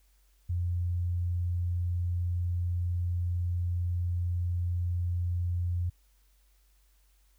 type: tone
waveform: sine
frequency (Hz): 87.8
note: F2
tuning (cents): +10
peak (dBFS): -27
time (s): 0.49-5.9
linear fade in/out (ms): 10
effects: added 48 Hz sine -62 dBFS peak until 7.38 s + white hiss -71 dBFS RMS until 7.38 s